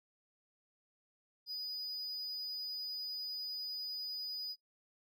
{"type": "tone", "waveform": "triangle", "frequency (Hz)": 4955, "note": "D#8", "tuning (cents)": -8, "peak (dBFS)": -38, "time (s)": [1.46, 4.56], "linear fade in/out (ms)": 50, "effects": ["noise-tail reverb RT60 0.1 s tail -17 dB re dry"]}